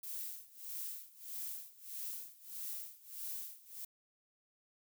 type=noise with tremolo; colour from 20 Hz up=violet; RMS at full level=-42 dBFS; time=0.03-3.85 s; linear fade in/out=5 ms; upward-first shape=sine; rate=1.6 Hz; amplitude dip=90%; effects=none